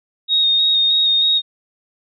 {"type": "tone with vibrato", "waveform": "sine", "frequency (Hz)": 3729, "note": "A#7", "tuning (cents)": 0, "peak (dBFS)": -12, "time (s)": [0.28, 1.42], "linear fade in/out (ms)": 50, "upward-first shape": "square", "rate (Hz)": 3.2, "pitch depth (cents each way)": 15, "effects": []}